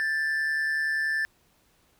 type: tone pair together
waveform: triangle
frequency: 1611 / 1761.5 Hz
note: G6 / A6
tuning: +47 / +1 cents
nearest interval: major second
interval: 154 cents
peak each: -33 / -23 dBFS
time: 0-1.25 s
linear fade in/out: 0 ms
effects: pink hiss -65 dBFS RMS until 1.99 s